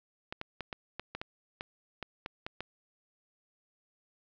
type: clicks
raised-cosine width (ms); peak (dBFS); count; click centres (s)
0.3; -21; 12; 0.325 / 0.414 / 0.607 / 0.728 / 0.996 / 1.15 / 1.215 / 1.609 / 2.027 / 2.261 / 2.465 / 2.606
effects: low-pass 5000 Hz 12 dB/octave + 10-bit